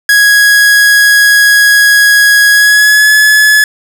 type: tone with pitch glide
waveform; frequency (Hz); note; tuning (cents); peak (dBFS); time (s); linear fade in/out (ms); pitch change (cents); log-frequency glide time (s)
45% pulse; 1661.2 to 1706.9; G#6 to G#6; 0 to +47; -3; 0.09-3.64; 2; +47; 2.51-3.11
effects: none